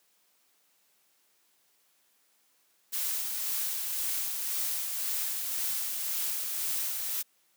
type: noise with tremolo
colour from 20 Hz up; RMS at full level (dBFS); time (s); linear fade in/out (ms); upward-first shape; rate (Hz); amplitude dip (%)
blue; -31; 2.92-7.23; 20; sine; 1.9; 30
effects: white hiss -69 dBFS RMS until 7.56 s + high-pass 200 Hz 12 dB/octave